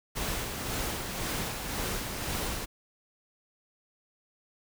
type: noise with tremolo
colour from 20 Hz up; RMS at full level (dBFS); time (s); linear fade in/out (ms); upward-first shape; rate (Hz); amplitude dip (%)
pink; -32; 0.15-2.66; 20; sine; 1.9; 40
effects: none